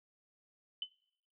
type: tone with exponential decay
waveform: sine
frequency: 3028 Hz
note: F#7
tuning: 39 cents sharp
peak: -31 dBFS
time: 0.82-0.9 s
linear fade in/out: 2 ms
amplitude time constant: 16 ms
effects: noise-tail reverb RT60 0.7 s tail -22 dB re dry